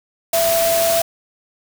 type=tone in noise; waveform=sine; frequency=668 Hz; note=E5; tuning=23 cents sharp; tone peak=-15 dBFS; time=0.33-1.02 s; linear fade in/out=5 ms; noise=white; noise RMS=-21 dBFS; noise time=0.33-1.02 s; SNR=+3 dB; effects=none